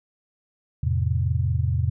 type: chord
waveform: sine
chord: F major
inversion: none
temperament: equal with one note detuned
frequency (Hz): 85.31 / 110 / 130.81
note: F2 / A2 / C3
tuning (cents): -40 / 0 / 0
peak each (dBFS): -23 / -25 / -25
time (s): 0.83-1.9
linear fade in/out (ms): 5
effects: none